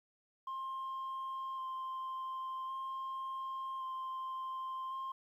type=tone with vibrato; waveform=sine; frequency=1054 Hz; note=C6; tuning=12 cents sharp; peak=-36 dBFS; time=0.47-5.12 s; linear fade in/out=5 ms; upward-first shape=square; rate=0.45 Hz; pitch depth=10 cents each way; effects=tanh soft clip ceiling -37 dBFS + 12-bit